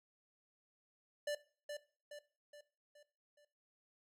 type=tone with echo; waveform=square; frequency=587.3 Hz; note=D5; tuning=in tune; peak=-37 dBFS; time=1.27-1.35 s; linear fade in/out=5 ms; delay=420 ms; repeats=5; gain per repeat=-6 dB; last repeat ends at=3.45 s; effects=noise-tail reverb RT60 0.4 s tail -17 dB re dry + low-pass 12000 Hz 12 dB/octave